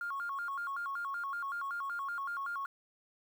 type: tone with vibrato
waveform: sine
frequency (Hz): 1244.5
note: D#6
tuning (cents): 0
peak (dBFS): -34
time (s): 0.01-2.66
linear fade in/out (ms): 2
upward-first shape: square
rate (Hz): 5.3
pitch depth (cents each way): 210
effects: tanh soft clip ceiling -31 dBFS + 10-bit